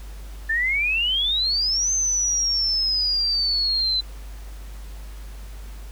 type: exponential two-way sweep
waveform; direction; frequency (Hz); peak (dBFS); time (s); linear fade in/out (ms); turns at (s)
sine; up then down; 1755 to 6280 to 4018; -19; 0.49-4.01; 10; 1.92
effects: added 50 Hz sine -34 dBFS peak until 5.91 s + pink hiss -48 dBFS RMS until 5.91 s